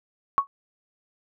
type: tone with exponential decay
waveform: sine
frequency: 1111 Hz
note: C#6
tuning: 4 cents sharp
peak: -12 dBFS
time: 0.38-0.47 s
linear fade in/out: 0 ms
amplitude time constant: 18 ms
effects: none